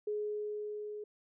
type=tone with level ramp; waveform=sine; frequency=420 Hz; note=G#4; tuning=19 cents sharp; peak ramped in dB=-32 to -40 dBFS; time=0.07-1.04 s; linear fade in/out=5 ms; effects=none